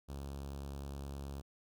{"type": "tone with notch filter", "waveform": "sawtooth", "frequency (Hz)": 69.5, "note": "C#2", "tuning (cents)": 5, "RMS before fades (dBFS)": -44, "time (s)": [0.08, 1.42], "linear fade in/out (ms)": 20, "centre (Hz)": 2000, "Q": 1.1, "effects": []}